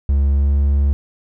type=tone with pitch glide; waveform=triangle; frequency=69.7 to 70.51 Hz; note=C#2 to C#2; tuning=+10 to +30 cents; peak=-10 dBFS; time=0.09-0.93 s; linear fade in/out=0 ms; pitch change=+20 cents; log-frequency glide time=0.34-0.5 s; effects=none